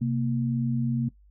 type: tone pair together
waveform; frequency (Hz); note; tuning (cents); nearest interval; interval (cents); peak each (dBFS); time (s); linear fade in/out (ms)
sine; 130.3 / 232.2; C3 / A#3; -7 / -7; minor seventh; 1000; -26; 0.01-1.09; 10
effects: noise-tail reverb RT60 0.1 s tail -19 dB re dry + added 50 Hz sine -53 dBFS peak until 1.3 s